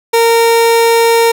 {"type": "tone", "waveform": "30% pulse", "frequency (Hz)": 461.4, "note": "A#4", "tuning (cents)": -18, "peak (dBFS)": -4, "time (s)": [0.13, 1.32], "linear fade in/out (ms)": 10, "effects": []}